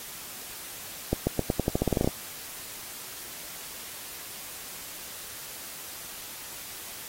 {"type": "accelerating click train", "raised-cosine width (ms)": 2, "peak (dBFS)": -10, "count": 14, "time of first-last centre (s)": [1.13, 2.075], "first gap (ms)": 140, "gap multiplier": 0.88, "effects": ["white hiss -41 dBFS RMS until 7.08 s", "AAC 48 kbps"]}